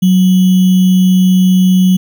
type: tone with sample-and-hold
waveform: sine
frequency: 185 Hz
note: F#3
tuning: in tune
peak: -5 dBFS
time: 0.02-1.97 s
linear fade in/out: 10 ms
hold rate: 3150 Hz
effects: none